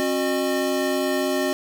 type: tone cluster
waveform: square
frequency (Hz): 269.5 / 364.7 / 609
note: C#4 / F#4 / D#5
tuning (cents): -49 / -25 / -37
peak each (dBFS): -26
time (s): 0-1.53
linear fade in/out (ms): 0
effects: none

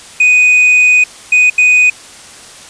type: tone bursts at uneven times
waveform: triangle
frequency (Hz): 2489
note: D#7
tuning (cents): 0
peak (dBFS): -3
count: 3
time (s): 0.2-1.04 / 1.32-1.5 / 1.58-1.9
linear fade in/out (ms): 5
effects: white hiss -34 dBFS RMS until 2.69 s + resampled to 22050 Hz

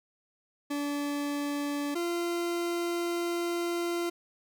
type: tone pair in turn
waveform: 40% pulse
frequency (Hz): 288.3 / 344.3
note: D4 / F4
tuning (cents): -32 / -25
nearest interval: minor third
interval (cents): 307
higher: second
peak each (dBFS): -29 / -28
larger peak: second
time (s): 0.7-1.95 / 1.95-4.1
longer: second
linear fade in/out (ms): 10
effects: none

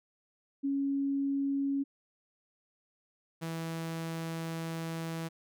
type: tone pair in turn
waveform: sine / sawtooth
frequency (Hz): 277.2 / 163.94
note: C#4 / E3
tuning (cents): 0 / -9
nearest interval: major sixth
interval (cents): 909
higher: first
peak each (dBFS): -28 / -31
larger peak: first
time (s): 0.63-1.84 / 3.41-5.29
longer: second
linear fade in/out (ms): 20
effects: none

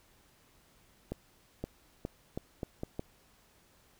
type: accelerating click train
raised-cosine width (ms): 2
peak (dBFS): -22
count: 7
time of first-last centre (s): 1.12-2.994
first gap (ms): 520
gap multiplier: 0.79
effects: pink hiss -65 dBFS RMS until 3.99 s

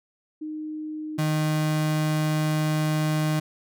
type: tone pair in turn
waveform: sine / 35% pulse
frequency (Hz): 308.2 / 154.37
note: D#4 / D#3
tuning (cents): -16 / -13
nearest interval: octave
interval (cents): 1197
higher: first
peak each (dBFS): -30 / -20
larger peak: second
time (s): 0.41-1.18 / 1.18-3.4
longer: second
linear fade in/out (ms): 10
effects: none

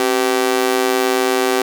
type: tone with amplitude modulation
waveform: sawtooth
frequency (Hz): 385.8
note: G4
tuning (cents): -28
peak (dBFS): -6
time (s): 0-1.62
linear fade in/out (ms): 2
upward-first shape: sine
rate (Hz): 119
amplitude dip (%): 100
effects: none

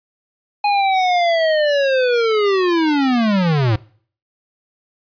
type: linear sweep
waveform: square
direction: down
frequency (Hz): 830.6 to 102.2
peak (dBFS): -14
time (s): 0.64-3.76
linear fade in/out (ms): 5
effects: noise-tail reverb RT60 0.5 s tail -22 dB re dry + resampled to 11025 Hz

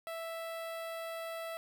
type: tone with notch filter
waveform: sawtooth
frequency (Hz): 659.3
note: E5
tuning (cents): 0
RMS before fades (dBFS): -41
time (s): 0.07-1.57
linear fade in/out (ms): 0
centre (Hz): 6300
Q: 1.1
effects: none

